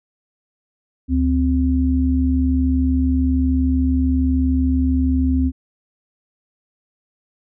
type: tone pair together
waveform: sine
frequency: 72.96 / 260 Hz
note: D2 / C4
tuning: -11 / -11 cents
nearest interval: octave + minor seventh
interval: 2200 cents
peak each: -17 dBFS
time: 1.08-5.52 s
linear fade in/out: 50 ms
effects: none